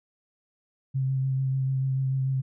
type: tone with vibrato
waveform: sine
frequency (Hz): 133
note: C3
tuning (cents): +29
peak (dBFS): -23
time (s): 0.94-2.42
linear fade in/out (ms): 20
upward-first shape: sine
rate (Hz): 6.8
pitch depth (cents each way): 17
effects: none